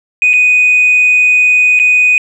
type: tone with dropouts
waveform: sine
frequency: 2489 Hz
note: D#7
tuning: in tune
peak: -4 dBFS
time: 0.22-2.18 s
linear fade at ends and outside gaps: 1 ms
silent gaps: 0.333-0.337 / 1.791-1.798 s
effects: tanh soft clip ceiling -2 dBFS